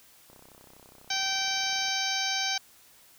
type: click train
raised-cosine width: 1 ms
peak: -39 dBFS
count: 52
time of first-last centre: 0.3-1.884 s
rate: 32.2 Hz
type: harmonic tone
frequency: 775 Hz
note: G5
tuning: 20 cents flat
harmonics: 1 / 2 / 3 / 4 / 5 / 6 / 7 / 8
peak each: -35 / -35 / -35 / -35 / -35 / -35 / -35 / -35 dBFS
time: 1.1-2.58 s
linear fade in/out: 5 ms
effects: white hiss -57 dBFS RMS until 3.18 s